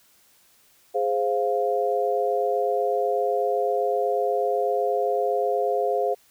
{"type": "chord", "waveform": "sine", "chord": "F minor", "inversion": "first", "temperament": "equal", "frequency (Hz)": [415.3, 523.3, 698.5], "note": ["Ab4", "C5", "F5"], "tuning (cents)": [0, 0, 0], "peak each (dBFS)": -25, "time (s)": [0.94, 6.15], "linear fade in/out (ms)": 20, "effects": ["white hiss -59 dBFS RMS until 6.3 s"]}